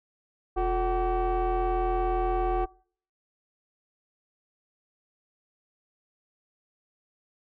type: tone with frequency modulation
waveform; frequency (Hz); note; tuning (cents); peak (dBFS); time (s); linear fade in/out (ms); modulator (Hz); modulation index
sine; 356.6; F4; +36; -21; 0.56-2.66; 20; 398; 1.4
effects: noise-tail reverb RT60 0.5 s tail -25 dB re dry + tanh soft clip ceiling -22 dBFS